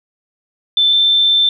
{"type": "tone pair in turn", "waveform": "sine", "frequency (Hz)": [3534, 3552], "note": ["A7", "A7"], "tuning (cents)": [7, 16], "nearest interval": "unison", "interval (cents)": 9, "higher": "second", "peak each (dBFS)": -9, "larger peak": "neither", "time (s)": [[0.77, 0.93], [0.93, 1.49]], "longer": "second", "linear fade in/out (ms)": 2, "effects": []}